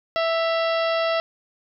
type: harmonic tone with a mistuned harmonic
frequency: 659.3 Hz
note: E5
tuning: in tune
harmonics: 1 / 2 / 3 / 4 / 5 / 6 / 7 / 8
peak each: -21 / -27 / -31 / -33 / -35 / -37 / -38 / -39 dBFS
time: 0.16-1.2 s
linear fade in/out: 0 ms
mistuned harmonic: 4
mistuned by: +61 cents
effects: none